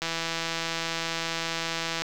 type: click train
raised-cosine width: 0.2 ms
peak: -12 dBFS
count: 331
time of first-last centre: 0.02-2.02 s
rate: 165 Hz
effects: 7-bit